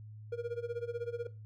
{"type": "tone with tremolo", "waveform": "triangle", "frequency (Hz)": 473.7, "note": "A#4", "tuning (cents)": 28, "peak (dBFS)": -30, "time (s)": [0.32, 1.27], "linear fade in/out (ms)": 5, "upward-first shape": "sine", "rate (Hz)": 16, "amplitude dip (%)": 95, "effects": ["noise-tail reverb RT60 0.3 s tail -17 dB re dry", "added 107 Hz sine -46 dBFS peak until 1.45 s"]}